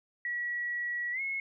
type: tone with pitch glide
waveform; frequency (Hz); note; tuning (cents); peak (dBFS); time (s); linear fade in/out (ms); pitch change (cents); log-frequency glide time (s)
sine; 1928 to 2177; B6 to C#7; -42 to -32; -31; 0.25-1.4; 2; +210; 1.12-1.21
effects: none